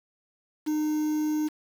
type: tone with quantisation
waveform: triangle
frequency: 305.4 Hz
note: D#4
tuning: 32 cents flat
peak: -22 dBFS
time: 0.66-1.49 s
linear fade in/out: 20 ms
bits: 7
effects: none